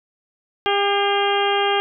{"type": "harmonic tone with a mistuned harmonic", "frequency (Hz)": 401.8, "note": "G4", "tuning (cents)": 43, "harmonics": [1, 2, 3, 4, 5, 6, 7, 8], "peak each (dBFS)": [-21, -21, -26, -27, -30, -32, -27, -27], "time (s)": [0.66, 1.8], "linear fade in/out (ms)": 0, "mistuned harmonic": 5, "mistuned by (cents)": 54, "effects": []}